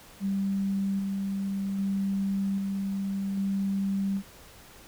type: tone with tremolo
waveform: sine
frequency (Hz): 196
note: G3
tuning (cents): 0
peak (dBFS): -25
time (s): 0.2-4.23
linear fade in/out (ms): 50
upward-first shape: square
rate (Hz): 0.63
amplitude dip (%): 25
effects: pink hiss -51 dBFS RMS until 4.87 s